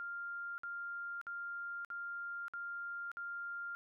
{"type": "tone bursts", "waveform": "sine", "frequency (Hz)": 1396.9, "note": "F6", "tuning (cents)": 0, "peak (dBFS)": -40, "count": 6, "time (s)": [0, 3.75], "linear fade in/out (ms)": 0, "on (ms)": 580, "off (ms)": 54, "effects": []}